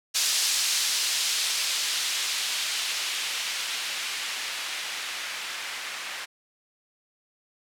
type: noise with low-pass filter sweep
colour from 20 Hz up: violet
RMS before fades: -29 dBFS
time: 0.14-6.26 s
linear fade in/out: 20 ms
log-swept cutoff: 5000 to 1900 Hz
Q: 0.92
effects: none